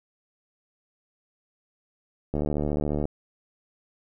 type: click train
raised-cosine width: 2 ms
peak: -14 dBFS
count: 54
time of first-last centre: 2.34-3.054 s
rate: 74.2 Hz
effects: none